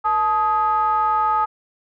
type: ring-modulated tone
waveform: triangle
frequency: 196 Hz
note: G3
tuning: in tune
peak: -11 dBFS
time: 0.04-1.46 s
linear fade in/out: 20 ms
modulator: 1060 Hz
effects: none